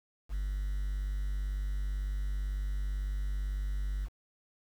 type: tone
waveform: triangle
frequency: 49 Hz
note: G1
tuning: in tune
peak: -28 dBFS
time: 0.29-4.09 s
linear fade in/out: 50 ms
effects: tanh soft clip ceiling -25 dBFS + 9-bit